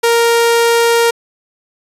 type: tone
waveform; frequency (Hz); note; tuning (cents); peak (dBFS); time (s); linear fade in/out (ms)
sawtooth; 466.2; A#4; 0; -5; 0.03-1.11; 10
effects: resampled to 32000 Hz